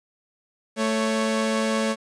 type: tone pair together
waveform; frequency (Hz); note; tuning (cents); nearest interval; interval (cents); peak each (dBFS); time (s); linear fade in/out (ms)
sawtooth; 220.9 / 555; A3 / C#5; +7 / +2; octave + major third; 1595; -19 / -22; 0.76-1.96; 50
effects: resampled to 22050 Hz + 9-bit